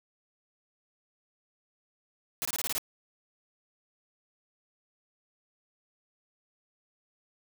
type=noise bursts; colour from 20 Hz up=white; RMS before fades=-32 dBFS; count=7; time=2.42-2.781 s; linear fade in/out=0 ms; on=31 ms; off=24 ms; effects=none